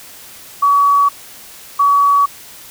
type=tone pair in turn; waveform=sine; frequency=1134 / 1134 Hz; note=C#6 / C#6; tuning=+39 / +39 cents; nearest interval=unison; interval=0 cents; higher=neither; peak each=-8 dBFS; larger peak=neither; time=0.62-1.09 / 1.79-2.26 s; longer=neither; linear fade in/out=10 ms; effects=white hiss -37 dBFS RMS until 2.7 s